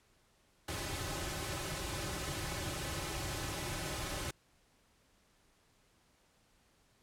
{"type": "noise with comb filter", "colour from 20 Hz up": "pink", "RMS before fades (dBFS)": -39, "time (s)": [0.68, 4.31], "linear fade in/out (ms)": 5, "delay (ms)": 4.3, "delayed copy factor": -0.7, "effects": ["pink hiss -70 dBFS RMS until 7.02 s", "low-pass 11000 Hz 12 dB/octave"]}